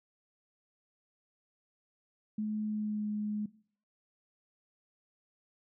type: tone with pitch glide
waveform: sine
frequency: 213.5 to 210.2 Hz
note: G#3 to G#3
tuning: +48 to +21 cents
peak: -31 dBFS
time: 2.38-3.46 s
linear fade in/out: 5 ms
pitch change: -27 cents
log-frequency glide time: 2.63-3.08 s
effects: noise-tail reverb RT60 0.5 s tail -19 dB re dry